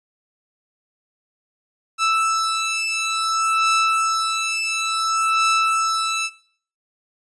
sawtooth beating tone pair, 1318.5 / 1319.07 Hz, E6 / E6, 0 / +1 cents, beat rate 0.57 Hz, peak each -18 dBFS, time 1.98-6.3 s, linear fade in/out 50 ms, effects noise-tail reverb RT60 0.5 s tail -17 dB re dry + resampled to 22050 Hz

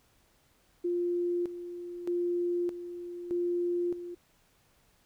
sine tone with tremolo, 350.1 Hz, F4, 4 cents sharp, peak -27 dBFS, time 0.84-4.15 s, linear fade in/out 10 ms, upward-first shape square, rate 0.81 Hz, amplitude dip 70%, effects pink hiss -67 dBFS RMS until 5.05 s

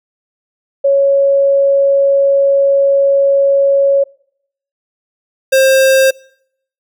sine / square tone pair in turn, 554.4 / 531.3 Hz, C#5 / C5, 0 / +26 cents, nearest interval minor second, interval 74 cents, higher first, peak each -7 dBFS, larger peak neither, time 0.84-4.04 / 5.52-6.11 s, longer first, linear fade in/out 10 ms, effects noise-tail reverb RT60 0.7 s tail -25 dB re dry

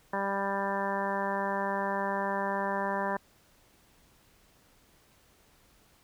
harmonic tone, 197.4 Hz, G3, 12 cents sharp, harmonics 1 / 2 / 3 / 4 / 5 / 6 / 7 / 8 / 9, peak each -37 / -38 / -35 / -37 / -33 / -43 / -46 / -40 / -39 dBFS, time 0.13-3.17 s, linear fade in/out 5 ms, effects pink hiss -63 dBFS RMS until 6.03 s

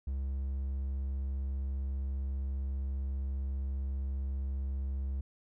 triangle tone, 67.5 Hz, C#2, 45 cents flat, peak -30 dBFS, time 0.07-5.21 s, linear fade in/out 5 ms, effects none

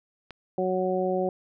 click, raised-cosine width 0.3 ms, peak -24 dBFS, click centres 0.307 s
harmonic tone, 185 Hz, F#3, in tune, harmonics 1 / 2 / 3 / 4, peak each -31 / -27 / -28 / -31 dBFS, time 0.58-1.29 s, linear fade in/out 2 ms
effects none

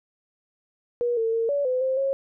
sine tone with pitch steps, 480.6 / 451.3 / 456.3 / 570 / 508 / 524 / 544 Hz, B4 / A4 / A#4 / C#5 / B4 / C5 / C#5, -47 / +44 / -37 / +48 / +49 / +2 / -33 cents, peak -21 dBFS, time 1.01-2.13 s, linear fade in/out 0 ms, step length 160 ms, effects none

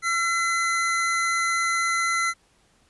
square tone pair together, 1354 / 2033 Hz, E6 / B6, +46 / +50 cents, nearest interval perfect fifth, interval 704 cents, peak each -25 dBFS, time 0.02-2.34 s, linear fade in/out 50 ms, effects pink hiss -62 dBFS RMS until 2.89 s + resampled to 24000 Hz

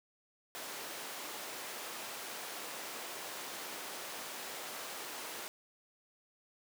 pink high-pass noise, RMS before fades -44 dBFS, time 0.55-5.48 s, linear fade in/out 0 ms, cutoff 450 Hz, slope 12 dB/octave, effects none

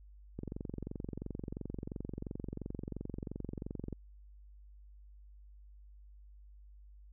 click train, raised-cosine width 3 ms, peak -27 dBFS, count 82, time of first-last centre 0.39-3.927 s, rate 22.9 Hz, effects added 50 Hz sine -53 dBFS peak until 7.12 s

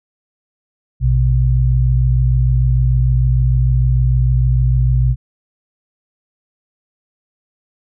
sine tone pair together, 59.56 / 126.2 Hz, A#1 / B2, +38 / +38 cents, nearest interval octave + minor second, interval 1300 cents, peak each -13 dBFS, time 1-5.16 s, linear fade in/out 50 ms, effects none

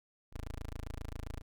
15% pulse tone, 27.5 Hz, A0, in tune, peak -34 dBFS, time 0.32-1.42 s, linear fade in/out 20 ms, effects none

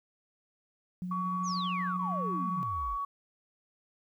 sine tone with tremolo, 180.6 Hz, F#3, 42 cents flat, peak -32 dBFS, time 1.02-2.63 s, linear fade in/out 0 ms, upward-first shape triangle, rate 13 Hz, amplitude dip 30%
sine tone, 1126 Hz, C#6, 27 cents sharp, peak -31 dBFS, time 1.11-3.05 s, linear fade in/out 5 ms
sine exponential sweep, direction down, 6940 to 41.25 Hz, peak -37 dBFS, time 1.43-2.98 s, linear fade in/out 50 ms
effects tanh soft clip ceiling -20 dBFS + 11-bit

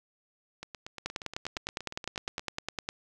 two click trains, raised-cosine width 0.2 ms, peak -15 / -23 dBFS, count 19 / 16, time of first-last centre 1.06-2.889 / 0.63-2.395 s, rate 9.84 / 8.5 Hz, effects none

